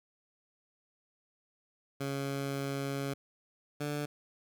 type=tone pair in turn; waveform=15% pulse; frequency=138.59 / 146.83 Hz; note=C#3 / D3; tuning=0 / 0 cents; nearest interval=minor second; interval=100 cents; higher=second; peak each=-27 dBFS; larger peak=neither; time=2-3.14 / 3.8-4.06 s; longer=first; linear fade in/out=10 ms; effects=none